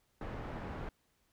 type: low-pass noise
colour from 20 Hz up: pink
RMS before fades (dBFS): -42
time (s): 0.21-0.89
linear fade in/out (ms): 2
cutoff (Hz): 1400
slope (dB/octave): 12
effects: pink hiss -75 dBFS RMS until 1.32 s